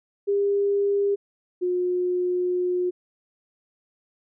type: tone pair in turn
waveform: sine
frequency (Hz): 402.1 / 359.8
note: G4 / F#4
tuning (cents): +44 / -48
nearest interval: major second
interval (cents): 192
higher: first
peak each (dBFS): -19 / -21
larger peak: first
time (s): 0.27-1.16 / 1.61-2.91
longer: second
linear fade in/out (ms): 20
effects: none